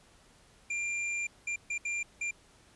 square tone bursts at uneven times, 2385 Hz, D7, 26 cents sharp, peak -32 dBFS, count 5, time 0.7-1.27 / 1.47-1.56 / 1.7-1.78 / 1.85-2.03 / 2.21-2.31 s, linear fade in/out 5 ms, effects pink hiss -61 dBFS RMS until 2.75 s + resampled to 24000 Hz

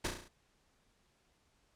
pink noise with echo, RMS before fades -34 dBFS, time 0.04-0.08 s, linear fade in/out 10 ms, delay 34 ms, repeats 6, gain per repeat -4 dB, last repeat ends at 0.284 s, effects pink hiss -73 dBFS RMS until 1.75 s + low-pass 9000 Hz 12 dB/octave

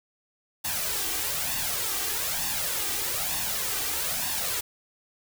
white noise with flanger, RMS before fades -29 dBFS, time 0.64-4.61 s, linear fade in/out 10 ms, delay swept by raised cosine 1.1 to 2.6 ms, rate 1.1 Hz, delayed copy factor +0.65, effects none

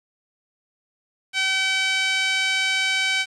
5% pulse tone with band-pass filter, 765 Hz, G5, 42 cents flat, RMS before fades -22 dBFS, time 1.33-3.26 s, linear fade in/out 50 ms, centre 2200 Hz, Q 1.8, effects resampled to 24000 Hz + 8-bit

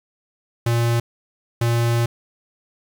square tone bursts at uneven times, 117.5 Hz, A#2, 14 cents sharp, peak -17 dBFS, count 2, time 0.66-1 / 1.61-2.06 s, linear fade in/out 5 ms, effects 8-bit

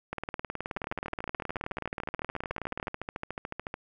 two click trains, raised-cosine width 0.5 ms, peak -19 / -18 dBFS, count 42 / 53, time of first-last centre 0.77-3.741 / 0.13-2.881 s, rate 13.8 / 18.9 Hz, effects none

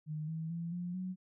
sine tone with pitch steps, 153.6 / 160.86 / 168.47 / 176.44 / 184.78 Hz, D#3 / E3 / E3 / F3 / F#3, -22 / -42 / +38 / +18 / -2 cents, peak -36 dBFS, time 0.06-1.16 s, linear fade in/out 50 ms, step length 220 ms, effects none

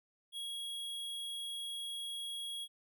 square tone, 3310 Hz, G#7, 6 cents flat, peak -40 dBFS, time 0.32-2.68 s, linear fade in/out 50 ms, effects none

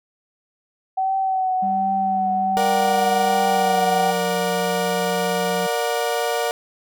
sine tone with vibrato, 758 Hz, F#5, 42 cents sharp, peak -18 dBFS, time 0.97-4.12 s, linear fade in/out 10 ms, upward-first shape triangle, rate 1.3 Hz, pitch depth 34 cents each way
triangle tone with pitch glide, 196.2 to 180.96 Hz, G3 to F#3, +2 to -38 cents, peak -25 dBFS, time 1.62-5.67 s, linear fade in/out 10 ms, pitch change -140 cents, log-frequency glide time 3.39-3.96 s
35% pulse chord, Bb augmented, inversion none, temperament equal with one note detuned, 466.2 / 587.3 / 725.2 Hz, Bb4 / D5 / F#5, 0 / 0 / -35 cents, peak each -22 / -24 / -23 dBFS, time 2.57-6.51 s, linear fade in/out 0 ms
effects none

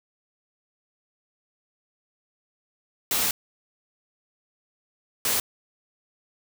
white noise bursts at uneven times, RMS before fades -24 dBFS, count 2, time 3.11-3.31 / 5.25-5.4 s, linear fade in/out 2 ms, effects none

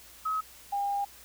sine tone pair in turn, 1277 / 804.5 Hz, D#6 / G5, +45 / +45 cents, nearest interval minor sixth, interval 800 cents, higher first, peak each -27 dBFS, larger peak neither, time 0.25-0.41 / 0.72-1.05 s, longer second, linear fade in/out 10 ms, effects added 60 Hz sine -62 dBFS peak until 1.24 s + white hiss -52 dBFS RMS until 1.24 s

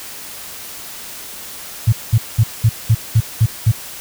sine tone bursts, 112 Hz, A2, 31 cents sharp, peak -7 dBFS, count 8, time 1.87-3.718 s, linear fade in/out 10 ms, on 56 ms, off 200 ms, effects white hiss -32 dBFS RMS until 4 s

